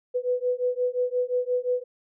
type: beating tone pair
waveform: sine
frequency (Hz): 493.9 / 499.6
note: B4 / B4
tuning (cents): 0 / +20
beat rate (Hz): 5.7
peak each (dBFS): -26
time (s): 0.14-1.84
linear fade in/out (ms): 20
effects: none